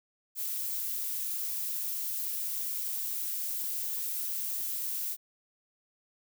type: noise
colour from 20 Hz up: violet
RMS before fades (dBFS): -34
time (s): 0.35-5.17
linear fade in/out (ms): 50
effects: none